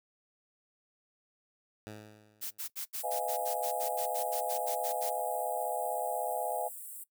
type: tone with exponential decay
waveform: 10% pulse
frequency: 106.5 Hz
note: G#2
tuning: 44 cents sharp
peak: -33 dBFS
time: 1.87-2.7 s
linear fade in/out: 0 ms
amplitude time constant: 180 ms
type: noise bursts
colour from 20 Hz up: blue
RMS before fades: -38 dBFS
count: 16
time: 2.41-5.104 s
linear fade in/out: 20 ms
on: 99 ms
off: 74 ms
type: high-pass noise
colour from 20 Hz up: pink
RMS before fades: -45 dBFS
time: 2.94-7.04 s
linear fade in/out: 10 ms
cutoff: 7900 Hz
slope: 96 dB/octave
type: chord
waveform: sine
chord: F half-diminished seventh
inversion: second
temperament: equal with one note detuned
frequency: 503.7 / 622.3 / 698.5 / 830.6 Hz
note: Cb5 / Eb5 / F5 / Ab5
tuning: +34 / 0 / 0 / 0 cents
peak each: -39 / -38 / -36 / -36 dBFS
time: 3.03-6.69 s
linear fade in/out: 20 ms
effects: noise-tail reverb RT60 0.1 s tail -19 dB re dry